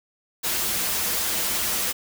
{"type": "noise with comb filter", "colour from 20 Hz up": "white", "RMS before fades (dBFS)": -25, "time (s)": [0.43, 1.93], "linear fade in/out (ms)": 20, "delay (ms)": 7.2, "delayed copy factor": -0.6, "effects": []}